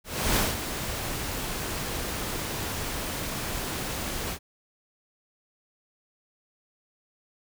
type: noise with ADSR envelope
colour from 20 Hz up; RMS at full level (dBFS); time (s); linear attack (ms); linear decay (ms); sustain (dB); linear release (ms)
pink; -23; 0.04-4.39; 320; 190; -9; 69
effects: none